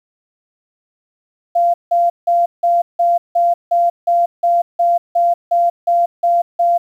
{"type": "tone bursts", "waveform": "sine", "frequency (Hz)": 691, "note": "F5", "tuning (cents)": -19, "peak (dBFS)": -10, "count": 15, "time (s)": [1.55, 6.78], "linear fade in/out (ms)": 10, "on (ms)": 190, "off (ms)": 170, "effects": ["8-bit"]}